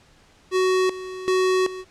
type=tone with tremolo; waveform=square; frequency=372.5 Hz; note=F#4; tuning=12 cents sharp; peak=-18 dBFS; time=0.51-1.85 s; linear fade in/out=50 ms; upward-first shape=square; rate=1.3 Hz; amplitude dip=80%; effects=pink hiss -55 dBFS RMS until 1.9 s + low-pass 7000 Hz 12 dB/octave